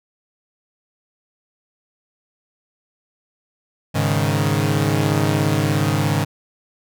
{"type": "chord", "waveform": "sawtooth", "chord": "Ab suspended fourth", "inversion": "none", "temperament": "equal", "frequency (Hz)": [103.83, 138.59, 155.56], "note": ["Ab2", "Db3", "Eb3"], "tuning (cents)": [0, 0, 0], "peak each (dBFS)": -17, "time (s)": [3.94, 6.25], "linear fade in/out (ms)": 20, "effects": []}